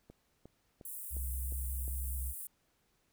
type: click train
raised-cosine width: 2 ms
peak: -38 dBFS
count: 6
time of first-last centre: 0.1-1.879 s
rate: 2.81 Hz
type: high-pass noise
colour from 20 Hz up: pink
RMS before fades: -44 dBFS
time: 0.85-2.47 s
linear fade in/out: 2 ms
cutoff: 8900 Hz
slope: 48 dB/octave
type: tone with vibrato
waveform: sine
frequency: 64.9 Hz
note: C2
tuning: 13 cents flat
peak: -35 dBFS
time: 1.1-2.34 s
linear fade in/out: 50 ms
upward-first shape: sine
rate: 8.6 Hz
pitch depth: 8 cents each way
effects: pink hiss -75 dBFS RMS until 3.12 s